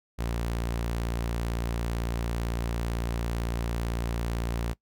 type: tone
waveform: sawtooth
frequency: 57.9 Hz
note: A#1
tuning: 11 cents flat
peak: -24 dBFS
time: 0.18-4.74 s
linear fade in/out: 20 ms
effects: noise-tail reverb RT60 0.1 s tail -21 dB re dry